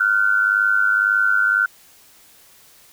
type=tone pair together; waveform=sine; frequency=1402.1 / 1504 Hz; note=F6 / F#6; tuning=+6 / +28 cents; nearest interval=minor second; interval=122 cents; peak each=-17 dBFS; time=0-1.66 s; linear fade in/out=5 ms; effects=white hiss -50 dBFS RMS until 2.92 s